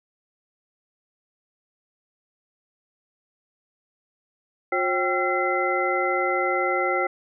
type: tone cluster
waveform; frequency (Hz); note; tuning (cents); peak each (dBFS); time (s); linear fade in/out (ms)
sine; 360.7 / 540 / 778 / 1356 / 2049; F#4 / C#5 / G5 / E6 / C7; -44 / -45 / -13 / +49 / -37; -27; 4.72-7.07; 5
effects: none